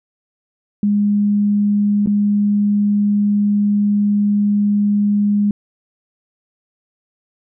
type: tone with dropouts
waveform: sine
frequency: 205.4 Hz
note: G#3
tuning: 19 cents flat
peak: -12 dBFS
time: 0.83-5.51 s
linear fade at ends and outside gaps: 2 ms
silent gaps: 2.061-2.072 s
effects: none